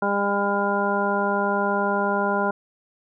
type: harmonic tone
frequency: 201.3 Hz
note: G3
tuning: 46 cents sharp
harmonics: 1 / 2 / 3 / 4 / 5 / 7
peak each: -27 / -27 / -27 / -27 / -27 / -27 dBFS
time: 0.02-2.51 s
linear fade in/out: 5 ms
effects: none